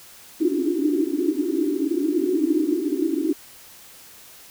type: band-pass noise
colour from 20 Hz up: pink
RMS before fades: -22 dBFS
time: 0.4-3.33 s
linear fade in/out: 10 ms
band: 280 to 370 Hz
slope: 96 dB/octave
effects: white hiss -46 dBFS RMS until 4.5 s